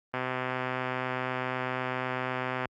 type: click train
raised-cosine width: 0.5 ms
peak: -16 dBFS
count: 323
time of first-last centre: 0.14-2.656 s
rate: 128 Hz
effects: high-pass 60 Hz 12 dB/octave + Opus 24 kbps